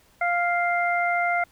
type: harmonic tone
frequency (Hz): 698.5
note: F5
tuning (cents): 0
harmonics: 1 / 2 / 3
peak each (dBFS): -23 / -27 / -26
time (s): 0.21-1.44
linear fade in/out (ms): 5
effects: pink hiss -59 dBFS RMS until 1.51 s